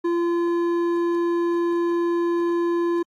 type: tone with hard clipping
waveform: sine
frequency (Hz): 342.8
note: F4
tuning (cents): -32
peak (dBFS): -21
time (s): 0.04-3.03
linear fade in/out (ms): 10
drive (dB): 8
effects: AAC 64 kbps